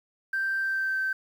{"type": "tone with pitch glide", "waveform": "sine", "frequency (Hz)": [1568, 1549.1], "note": ["G6", "G6"], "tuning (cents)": [0, -21], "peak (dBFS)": -24, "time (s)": [0.33, 1.13], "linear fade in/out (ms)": 5, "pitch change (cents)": -21, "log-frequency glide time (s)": [0.62, 1], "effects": ["tanh soft clip ceiling -21 dBFS", "9-bit"]}